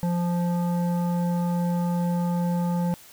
sine tone with frequency modulation, 174.61 Hz, F3, in tune, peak -20 dBFS, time 0.03-2.94 s, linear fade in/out 0 ms, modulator 696 Hz, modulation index 0.5, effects tanh soft clip ceiling -19 dBFS + white hiss -49 dBFS RMS until 3.12 s

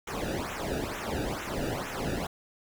brown noise with flanger, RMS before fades -33 dBFS, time 0.07-2.27 s, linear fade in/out 5 ms, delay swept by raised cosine 0.21 to 0.96 ms, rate 2.2 Hz, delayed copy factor -0.95, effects none

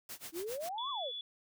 white noise with tremolo, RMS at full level -44 dBFS, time 0.09-0.69 s, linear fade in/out 2 ms, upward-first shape sine, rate 7.5 Hz, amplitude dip 95%
sine exponential two-way sweep, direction up then down, 312.6 to 1174.7 to 444.8 Hz, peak -37 dBFS, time 0.32-1.12 s, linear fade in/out 50 ms, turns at 0.9 s
sine tone, 3431 Hz, A7, 44 cents flat, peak -39 dBFS, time 0.78-1.21 s, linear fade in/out 2 ms
effects none

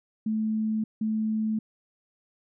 sine tone pair in turn, 217.9 / 217.9 Hz, A3 / A3, -17 / -17 cents, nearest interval unison, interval 0 cents, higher neither, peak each -24 / -24 dBFS, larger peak neither, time 0.26-0.84 / 1.01-1.59 s, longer neither, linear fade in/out 5 ms, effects none

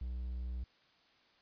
triangle tone, 61.74 Hz, B1, in tune, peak -35 dBFS, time 0.01-0.64 s, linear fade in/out 5 ms, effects white hiss -68 dBFS RMS until 1.41 s + resampled to 11025 Hz

